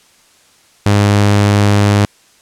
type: tone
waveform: sawtooth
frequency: 102.3 Hz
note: G#2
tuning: 26 cents flat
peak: -4 dBFS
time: 0.86-2.05 s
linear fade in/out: 0 ms
effects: white hiss -49 dBFS RMS until 2.41 s + low-pass 9000 Hz 12 dB/octave